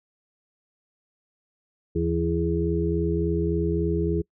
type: harmonic tone with a mistuned harmonic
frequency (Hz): 83.5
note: E2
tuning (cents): +23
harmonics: 1 / 2 / 4 / 5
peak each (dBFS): -27 / -27 / -27 / -27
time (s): 1.95-4.22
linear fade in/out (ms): 10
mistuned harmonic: 1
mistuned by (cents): -110
effects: noise-tail reverb RT60 0.1 s tail -26 dB re dry